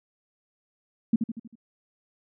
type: tone with echo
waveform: sine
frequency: 227.3 Hz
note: A#3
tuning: 43 cents flat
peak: -16 dBFS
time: 1.13-1.16 s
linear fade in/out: 5 ms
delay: 79 ms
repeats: 5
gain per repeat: -6 dB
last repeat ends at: 1.555 s
effects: none